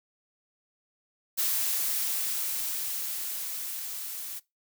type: noise with level ramp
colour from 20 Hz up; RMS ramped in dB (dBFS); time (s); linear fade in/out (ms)
blue; -27 to -38; 1.37-4.4; 20
effects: noise-tail reverb RT60 0.2 s tail -21 dB re dry